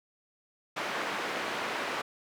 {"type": "band-pass noise", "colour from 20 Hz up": "white", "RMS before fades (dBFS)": -34, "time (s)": [0.76, 2.02], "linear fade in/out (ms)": 10, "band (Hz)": [260, 1900], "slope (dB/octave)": 12, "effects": []}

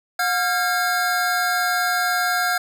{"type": "tone cluster", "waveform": "square", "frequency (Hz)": [721, 1381, 1623], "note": ["F#5", "F6", "G#6"], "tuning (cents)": [-45, -20, -40], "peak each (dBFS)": -24, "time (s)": [0.19, 2.58], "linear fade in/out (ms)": 5, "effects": []}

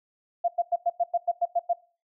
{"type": "tone bursts", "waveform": "sine", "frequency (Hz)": 693, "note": "F5", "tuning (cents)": -14, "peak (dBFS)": -20, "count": 10, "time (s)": [0.44, 1.734], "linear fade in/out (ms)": 10, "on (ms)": 43, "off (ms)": 96, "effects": ["noise-tail reverb RT60 0.4 s tail -20 dB re dry"]}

